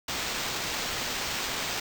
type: noise with sample-and-hold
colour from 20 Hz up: white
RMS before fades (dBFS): -32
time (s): 0.08-1.8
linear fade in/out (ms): 5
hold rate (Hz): 11025
effects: none